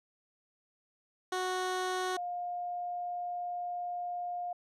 15% pulse / sine tone pair in turn, 368.9 / 708.6 Hz, F#4 / F5, -5 / +25 cents, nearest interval major seventh, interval 1130 cents, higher second, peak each -25 / -34 dBFS, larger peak first, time 1.32-2.17 / 2.17-4.53 s, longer second, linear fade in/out 5 ms, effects low-pass 9000 Hz 12 dB/octave

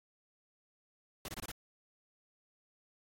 pink noise bursts, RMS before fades -43 dBFS, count 5, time 1.25-1.516 s, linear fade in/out 2 ms, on 34 ms, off 24 ms, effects AAC 48 kbps

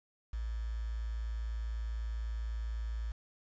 sine tone with quantisation, 56 Hz, A1, 31 cents sharp, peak -34 dBFS, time 0.33-3.12 s, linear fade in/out 5 ms, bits 9, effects resampled to 16000 Hz

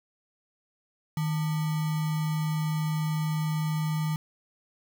sine tone with sample-and-hold, 155.56 Hz, D#3, in tune, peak -25 dBFS, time 1.17-4.16 s, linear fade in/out 2 ms, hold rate 1050 Hz, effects none

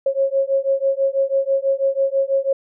sine beating tone pair, 541 / 547.1 Hz, C#5 / C#5, -42 / -23 cents, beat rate 6.1 Hz, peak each -19 dBFS, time 0.06-2.53 s, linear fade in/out 5 ms, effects none

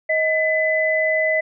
sine tone pair together, 631 / 2007 Hz, D#5 / B6, +24 / +27 cents, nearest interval octave + minor sixth, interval 2003 cents, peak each -19 dBFS, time 0.09-1.41 s, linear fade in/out 10 ms, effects none

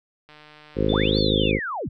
click train, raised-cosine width 0.3 ms, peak -31 dBFS, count 136, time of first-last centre 0.29-1.184 s, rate 151 Hz
harmonic tone, 52.5 Hz, G#1, 19 cents sharp, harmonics 1 / 2 / 3 / 4 / 5 / 6 / 7 / 8 / 9 / 10, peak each -28 / -28 / -28 / -28 / -28 / -28 / -28 / -28 / -28 / -28 dBFS, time 0.75-1.6 s, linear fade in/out 50 ms
sine tone, 3537 Hz, A7, 8 cents sharp, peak -29 dBFS, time 0.89-1.51 s, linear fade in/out 2 ms
sine linear two-way sweep, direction up then down, 49 to 4554 to 49 Hz, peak -26 dBFS, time 0.89-1.89 s, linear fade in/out 10 ms, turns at 1.18 s
effects none

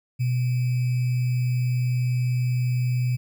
sine tone with sample-and-hold, 124.6 Hz, B2, 16 cents sharp, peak -20 dBFS, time 0.19-3.17 s, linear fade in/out 20 ms, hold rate 2450 Hz, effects none

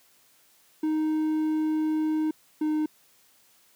triangle tone pair in turn, 311.1 / 307.2 Hz, D#4 / D#4, 0 / -22 cents, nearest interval unison, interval 22 cents, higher first, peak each -21 dBFS, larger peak neither, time 0.83-2.31 / 2.61-2.86 s, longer first, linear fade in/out 5 ms, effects white hiss -61 dBFS RMS until 3.75 s + high-pass 100 Hz 12 dB/octave

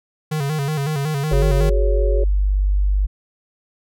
square tone with vibrato, 146.83 Hz, D3, in tune, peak -20 dBFS, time 0.31-1.7 s, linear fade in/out 10 ms, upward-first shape square, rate 5.4 Hz, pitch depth 91 cents each way
sine tone, 49 Hz, G1, in tune, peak -14 dBFS, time 1.31-3.07 s, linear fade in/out 20 ms
sine chord, F# suspended second, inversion none, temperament equal, 370 / 415.3 / 554.4 Hz, F#4 / G#4 / C#5, 0 / 0 / 0 cents, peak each -26 / -24 / -24 dBFS, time 1.31-2.24 s, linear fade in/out 5 ms
effects none

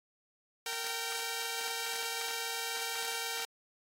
5% pulse tone pair together, 460.9 / 776.1 Hz, A#4 / G5, -20 / -18 cents, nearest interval major sixth, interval 902 cents, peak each -26 dBFS, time 0.66-3.45 s, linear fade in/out 2 ms, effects AAC 48 kbps

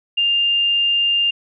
sine tone, 2802 Hz, F7, 5 cents sharp, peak -14 dBFS, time 0.17-1.31 s, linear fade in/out 10 ms, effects none

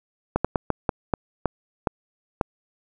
slowing click train, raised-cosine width 1 ms, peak -6 dBFS, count 9, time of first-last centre 0.36-2.412 s, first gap 86 ms, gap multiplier 1.3, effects none

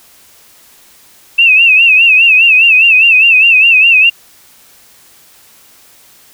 sine tone with vibrato, 2637 Hz, E7, in tune, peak -3 dBFS, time 1.38-4.1 s, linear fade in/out 10 ms, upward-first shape sine, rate 4.9 Hz, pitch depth 100 cents each way, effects white hiss -43 dBFS RMS until 6.33 s

